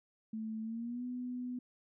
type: tone with pitch glide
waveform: sine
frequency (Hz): 220 to 248.4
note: A3 to B3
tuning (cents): 0 to +10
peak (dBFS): -37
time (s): 0.33-1.59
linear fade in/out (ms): 5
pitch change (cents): +210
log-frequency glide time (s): 0.62-1.04
effects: none